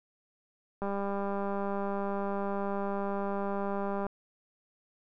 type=click train; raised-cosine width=1 ms; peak=-21 dBFS; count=647; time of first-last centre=0.82-4.066 s; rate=199 Hz; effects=none